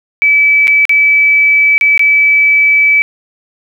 sine tone with dropouts, 2300 Hz, D7, 37 cents flat, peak -5 dBFS, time 0.22-3.02 s, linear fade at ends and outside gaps 0 ms, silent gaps 0.672-0.679 / 0.853-0.894 / 1.78-1.811 / 1.977-1.994 s, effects 7-bit

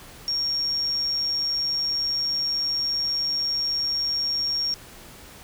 triangle tone, 5550 Hz, F8, 12 cents flat, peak -19 dBFS, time 0.28-4.74 s, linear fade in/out 0 ms, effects tanh soft clip ceiling -21 dBFS + pink hiss -45 dBFS RMS until 5.43 s

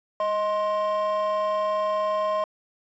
triangle tone pair together, 627.3 / 1055 Hz, D#5 / C6, +14 / +14 cents, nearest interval major sixth, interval 900 cents, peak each -21 / -23 dBFS, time 0.2-2.44 s, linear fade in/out 2 ms, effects tanh soft clip ceiling -17 dBFS + resampled to 16000 Hz

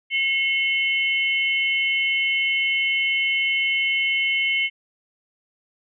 sine tone cluster, 2173 / 2740 / 3045 Hz, C#7 / F7 / F#7, -35 / -34 / +49 cents, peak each -20 / -29 / -26 dBFS, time 0.1-4.7 s, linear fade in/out 50 ms, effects none

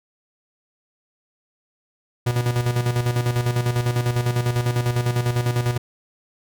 45% pulse tone with tremolo, 121.3 Hz, B2, 31 cents flat, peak -17 dBFS, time 2.26-5.78 s, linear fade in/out 10 ms, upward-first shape square, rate 10 Hz, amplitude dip 60%, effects none

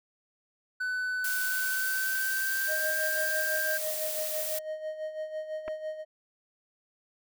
triangle tone with pitch glide, 1500 to 1586.4 Hz, F#6 to G6, +23 to +20 cents, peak -27 dBFS, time 0.8-3.78 s, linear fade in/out 10 ms, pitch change +97 cents, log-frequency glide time 1.41-2.92 s
blue noise, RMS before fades -34 dBFS, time 1.24-4.59 s, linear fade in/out 5 ms
triangle tone with tremolo, 622.3 Hz, D#5, in tune, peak -29 dBFS, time 2.67-6.05 s, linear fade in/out 50 ms, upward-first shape sine, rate 6 Hz, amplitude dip 65%
clicks, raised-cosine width 0.5 ms, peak -25 dBFS, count 2, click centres 5.679 / 5.682 s
effects none

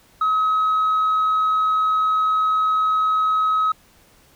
sine tone, 1276 Hz, D#6, 43 cents sharp, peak -14 dBFS, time 0.21-3.72 s, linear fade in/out 5 ms, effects tanh soft clip ceiling -14 dBFS + pink hiss -54 dBFS RMS until 4.35 s

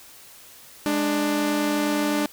sawtooth tone pair together, 207.7 / 295.9 Hz, G#3 / D4, 0 / +13 cents, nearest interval tritone, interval 613 cents, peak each -24 / -18 dBFS, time 0.86-2.26 s, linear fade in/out 0 ms, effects white hiss -47 dBFS RMS until 2.32 s

